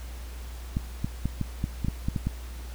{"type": "clicks", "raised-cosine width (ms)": 5, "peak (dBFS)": -14, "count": 10, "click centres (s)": [0.769, 1.045, 1.256, 1.413, 1.641, 1.847, 1.884, 2.085, 2.162, 2.27], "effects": ["added 60 Hz sine -36 dBFS peak until 2.74 s", "pink hiss -48 dBFS RMS until 2.74 s"]}